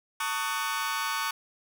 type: chord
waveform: sawtooth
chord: D# half-diminished seventh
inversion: second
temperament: just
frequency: 896 / 1120.1 / 1244.5 / 1493.4 Hz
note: A5 / C#6 / D#6 / F#6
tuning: +31 / +18 / 0 / +16 cents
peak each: -31 / -28 / -32 / -31 dBFS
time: 0.2-1.31 s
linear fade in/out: 5 ms
effects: none